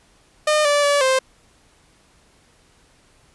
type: tone with pitch steps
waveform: sawtooth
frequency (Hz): 608 / 581 / 574 / 524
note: D#5 / D5 / D5 / C5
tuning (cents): -40 / -19 / -40 / +2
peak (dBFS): -11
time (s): 0.47-1.19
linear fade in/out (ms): 5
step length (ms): 180
effects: pink hiss -56 dBFS RMS until 3.34 s + resampled to 24000 Hz